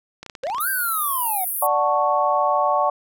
clicks, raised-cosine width 0.2 ms, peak -18 dBFS, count 9, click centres 0.23 / 0.263 / 0.298 / 0.352 / 0.436 / 0.469 / 0.5 / 0.547 / 0.583 s
triangle linear two-way sweep, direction up then down, 480 to 1591 to 710 Hz, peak -21 dBFS, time 0.43-1.45 s, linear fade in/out 10 ms, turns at 0.69 s
pink band-pass noise, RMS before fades -26 dBFS, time 0.6-1.67 s, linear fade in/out 10 ms, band 9900 to 16000 Hz, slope 96 dB/octave
sine chord, D major seventh, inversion none, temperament equal, 587.3 / 740 / 880 / 1108.7 Hz, D5 / F#5 / A5 / C#6, 0 / 0 / 0 / 0 cents, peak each -22 / -22 / -23 / -21 dBFS, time 1.62-2.9 s, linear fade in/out 5 ms
effects none

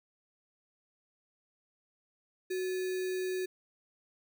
sine tone with sample-and-hold, 370 Hz, F#4, in tune, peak -31 dBFS, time 2.5-3.46 s, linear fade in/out 10 ms, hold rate 2100 Hz, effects none

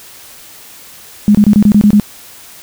sine tone bursts, 207.7 Hz, G#3, in tune, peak -3 dBFS, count 8, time 1.28-1.998 s, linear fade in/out 0 ms, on 67 ms, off 26 ms, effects white hiss -36 dBFS RMS until 2.62 s

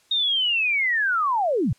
sine linear sweep, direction down, 3729 to 87.31 Hz, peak -19 dBFS, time 0.11-1.73 s, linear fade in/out 5 ms, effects white hiss -60 dBFS RMS until 1.78 s + low-pass 9000 Hz 12 dB/octave

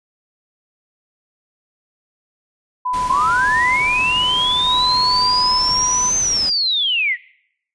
sine tone with tremolo, 1000 Hz, B5, 21 cents sharp, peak -18 dBFS, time 2.85-6.1 s, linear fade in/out 10 ms, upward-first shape square, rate 0.55 Hz, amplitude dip 40%
pink noise, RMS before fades -31 dBFS, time 2.93-6.5 s, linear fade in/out 10 ms
sine linear two-way sweep, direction up then down, 958 to 6272 to 1846 Hz, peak -15 dBFS, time 3.06-7.17 s, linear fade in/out 50 ms, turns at 6.18 s
effects noise-tail reverb RT60 0.7 s tail -21 dB re dry + resampled to 22050 Hz

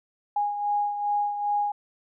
sine beating tone pair, 823 / 825.5 Hz, G#5 / G#5, -16 / -11 cents, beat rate 2.5 Hz, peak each -24 / -32 dBFS, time 0.36-1.72 s, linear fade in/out 5 ms, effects none

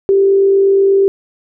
sine tone with frequency modulation, 392 Hz, G4, in tune, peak -7 dBFS, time 0.09-1.08 s, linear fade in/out 0 ms, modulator 48.3 Hz, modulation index 0.23, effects none

